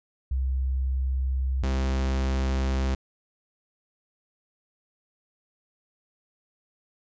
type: tone pair in turn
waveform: sine / 45% pulse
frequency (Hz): 65.41 / 66.02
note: C2 / C2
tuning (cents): 0 / +16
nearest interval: unison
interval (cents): 16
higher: second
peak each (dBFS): -23 / -23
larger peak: neither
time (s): 0.31-1.63 / 1.63-2.95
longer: neither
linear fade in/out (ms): 5
effects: resampled to 16000 Hz